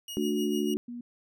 sawtooth tone with tremolo, 2879 Hz, F#7, 48 cents flat, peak -33 dBFS, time 0.08-0.74 s, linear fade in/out 2 ms, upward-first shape sine, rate 6.7 Hz, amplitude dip 65%
sine chord, D major, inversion second, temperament equal with one note detuned, 220 / 293.7 / 365.1 Hz, A3 / D4 / F#4, 0 / 0 / -23 cents, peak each -30 dBFS, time 0.17-0.77 s, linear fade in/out 0 ms
sine tone, 240.4 Hz, B3, 46 cents flat, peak -36 dBFS, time 0.88-1.01 s, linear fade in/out 5 ms
effects none

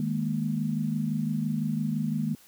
sine chord, D# suspended fourth, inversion none, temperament just, 155.56 / 207.4 / 233.3 Hz, D#3 / G#3 / A#3, 0 / -2 / +2 cents, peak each -30 dBFS, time 0-2.35 s, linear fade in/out 2 ms, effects white hiss -56 dBFS RMS until 2.47 s

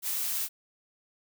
blue noise, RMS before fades -31 dBFS, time 0.02-0.49 s, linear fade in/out 50 ms, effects none

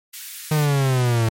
white high-pass noise, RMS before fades -35 dBFS, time 0.13-0.66 s, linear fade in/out 10 ms, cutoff 1600 Hz, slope 24 dB/octave
45% pulse exponential sweep, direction down, 155.56 to 111 Hz, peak -16 dBFS, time 0.51-1.29 s, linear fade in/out 5 ms
effects MP3 64 kbps

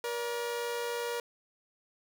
sawtooth tone pair together, 476 / 578 Hz, A#4 / D5, +36 / -28 cents, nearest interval minor third, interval 336 cents, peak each -29 / -38 dBFS, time 0.04-1.2 s, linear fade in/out 2 ms, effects none

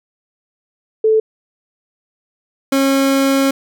sine / 30% pulse tone pair in turn, 438.2 / 272.2 Hz, A4 / C#4, -7 / -31 cents, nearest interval minor sixth, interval 824 cents, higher first, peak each -9 / -9 dBFS, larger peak neither, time 1.04-1.2 / 2.72-3.51 s, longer second, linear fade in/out 5 ms, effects none

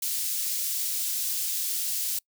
white high-pass noise, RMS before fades -29 dBFS, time 0.02-2.19 s, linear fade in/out 5 ms, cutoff 4300 Hz, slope 12 dB/octave, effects noise-tail reverb RT60 0.1 s tail -26 dB re dry

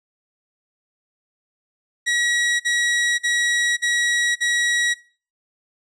sawtooth tone bursts, 1915 Hz, A#6, 46 cents sharp, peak -14 dBFS, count 5, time 2.06-4.944 s, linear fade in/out 20 ms, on 540 ms, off 46 ms, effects noise-tail reverb RT60 0.4 s tail -23 dB re dry + resampled to 22050 Hz

